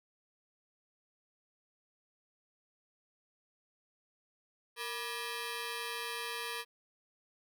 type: ring-modulated tone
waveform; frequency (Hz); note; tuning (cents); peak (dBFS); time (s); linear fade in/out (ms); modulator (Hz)
10% pulse; 719; F#5; -50; -26; 4.76-6.65; 50; 255
effects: none